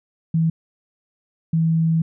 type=tone pair in turn; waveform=sine; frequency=162.8 / 162.8 Hz; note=E3 / E3; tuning=-21 / -21 cents; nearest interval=unison; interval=0 cents; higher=neither; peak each=-15 dBFS; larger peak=neither; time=0.34-0.5 / 1.53-2.02 s; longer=second; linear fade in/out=5 ms; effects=none